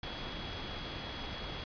sine tone in noise, 3340 Hz, G#7, 9 cents sharp, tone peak -47 dBFS, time 0.03-1.64 s, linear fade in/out 2 ms, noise pink, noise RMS -41 dBFS, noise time 0.03-1.64 s, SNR -9 dB, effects resampled to 11025 Hz

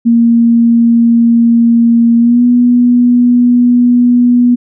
sine tone with pitch glide, 233.1 to 243.6 Hz, A#3 to B3, 0 to -24 cents, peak -4 dBFS, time 0.05-4.56 s, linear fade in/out 20 ms, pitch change +76 cents, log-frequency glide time 2.18-2.43 s, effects none

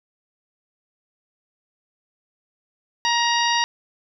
harmonic tone, 943 Hz, A#5, 20 cents sharp, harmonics 1 / 2 / 3 / 4 / 5 / 6, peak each -21 / -24 / -26 / -27 / -28 / -29 dBFS, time 3.05-3.64 s, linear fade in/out 0 ms, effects none

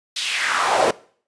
brown noise with high-pass filter sweep, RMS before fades -20 dBFS, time 0.16-0.91 s, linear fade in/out 5 ms, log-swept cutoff 3900 to 490 Hz, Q 2.6, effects noise-tail reverb RT60 0.5 s tail -21 dB re dry + resampled to 22050 Hz

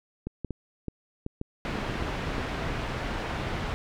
clicks, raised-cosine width 3 ms, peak -19 dBFS, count 10, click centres 0.27 / 0.447 / 0.507 / 0.883 / 1.264 / 1.414 / 1.757 / 1.898 / 2.024 / 2.382 s
pink low-pass noise, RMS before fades -32 dBFS, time 1.65-3.74 s, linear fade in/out 0 ms, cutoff 2700 Hz, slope 12 dB/octave
effects none

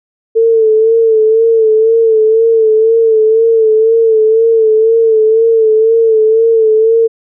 sine tone with vibrato, 445.7 Hz, A4, 22 cents sharp, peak -5 dBFS, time 0.35-7.08 s, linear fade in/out 20 ms, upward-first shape sine, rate 2 Hz, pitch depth 45 cents each way, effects none

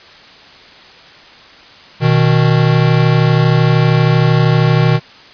square tone pair together, 123.37 / 156.2 Hz, B2 / D#3, -1 / +7 cents, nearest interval major third, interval 408 cents, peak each -12 dBFS, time 2-5 s, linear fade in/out 50 ms, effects white hiss -39 dBFS RMS until 5.33 s + resampled to 11025 Hz

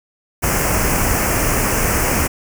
pink band-stop noise, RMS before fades -17 dBFS, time 0.42-2.28 s, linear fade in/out 20 ms, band 2700 to 5300 Hz, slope 48 dB/octave, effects none

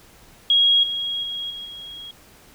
sine tone with level steps, 3293 Hz, G#7, 15 cents flat, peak -13 / -23 / -26 / -31 / -34 dBFS, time 0.5-2.11 s, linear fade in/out 2 ms, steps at 0.83 / 1.23 / 1.5 / 1.65 s, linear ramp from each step 5 ms, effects pink hiss -50 dBFS RMS until 2.54 s

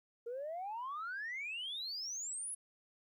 sine exponential sweep, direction up, 456.8 to 10810 Hz, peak -38 dBFS, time 0.26-2.55 s, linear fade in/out 10 ms, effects tanh soft clip ceiling -36 dBFS + 13-bit

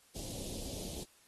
pink band-stop noise, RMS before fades -43 dBFS, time 0.15-1.04 s, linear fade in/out 10 ms, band 660 to 3300 Hz, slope 24 dB/octave, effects white hiss -65 dBFS RMS until 1.27 s + AAC 32 kbps

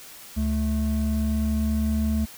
triangle tone pair together, 72.68 / 217.8 Hz, D2 / A3, -17 / -17 cents, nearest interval octave + perfect fifth, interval 1900 cents, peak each -22 dBFS, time 0.36-2.26 s, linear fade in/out 20 ms, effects white hiss -44 dBFS RMS until 2.37 s

